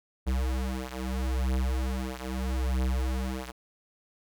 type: beating tone pair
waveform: square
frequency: 64 / 64.78 Hz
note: C2 / C2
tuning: -38 / -17 cents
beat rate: 0.78 Hz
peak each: -30 / -32 dBFS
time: 0.26-3.52 s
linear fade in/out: 20 ms
effects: none